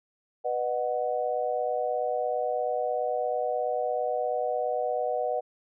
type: chord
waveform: sine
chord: B major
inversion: none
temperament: equal with one note detuned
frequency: 493.9 / 610.9 / 740 Hz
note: B4 / D#5 / F#5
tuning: 0 / -32 / 0 cents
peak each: -30 dBFS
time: 0.44-5.41 s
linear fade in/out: 20 ms
effects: none